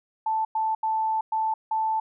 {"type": "tone bursts at uneven times", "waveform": "sine", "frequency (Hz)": 880, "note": "A5", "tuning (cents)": 0, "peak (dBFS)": -22, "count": 5, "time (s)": [[0.26, 0.45], [0.55, 0.75], [0.83, 1.21], [1.32, 1.54], [1.71, 2]], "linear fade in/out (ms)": 5, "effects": []}